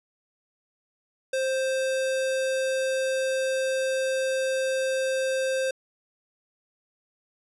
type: tone with sample-and-hold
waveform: sine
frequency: 527 Hz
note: C5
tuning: 12 cents sharp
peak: -23 dBFS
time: 1.33-5.71 s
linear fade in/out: 5 ms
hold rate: 2100 Hz
effects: resampled to 24000 Hz